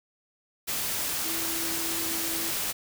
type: tone in noise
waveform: sine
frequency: 329.6 Hz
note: E4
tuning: in tune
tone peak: -37 dBFS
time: 1.24-2.51 s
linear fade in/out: 20 ms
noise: white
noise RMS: -30 dBFS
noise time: 0.67-2.73 s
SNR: -10 dB
effects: none